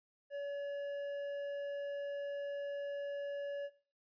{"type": "tone with hard clipping", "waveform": "triangle", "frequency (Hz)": 568, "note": "C#5", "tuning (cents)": 42, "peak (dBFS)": -40, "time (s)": [0.3, 3.7], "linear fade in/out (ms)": 50, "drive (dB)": 11, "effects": ["noise-tail reverb RT60 0.4 s tail -17 dB re dry", "resampled to 11025 Hz"]}